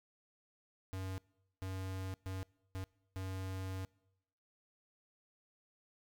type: tone bursts at uneven times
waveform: square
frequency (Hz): 94.6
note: F#2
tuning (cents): +39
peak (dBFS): -40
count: 5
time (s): 0.93-1.18 / 1.62-2.14 / 2.26-2.43 / 2.75-2.84 / 3.16-3.85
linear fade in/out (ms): 0
effects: noise-tail reverb RT60 0.9 s tail -25 dB re dry